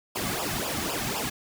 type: noise with flanger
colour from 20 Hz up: pink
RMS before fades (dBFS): -30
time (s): 0.15-1.3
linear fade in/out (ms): 10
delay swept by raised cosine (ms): 0.48 to 2.18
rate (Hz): 3.9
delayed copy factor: -1
effects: none